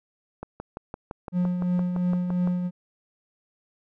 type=click train; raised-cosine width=1 ms; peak=-20 dBFS; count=13; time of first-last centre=0.43-2.474 s; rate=5.87 Hz
type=tone with tremolo; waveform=triangle; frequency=178.9 Hz; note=F3; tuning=42 cents sharp; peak=-18 dBFS; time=1.32-2.71 s; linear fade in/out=50 ms; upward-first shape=triangle; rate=2.9 Hz; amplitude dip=50%
effects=none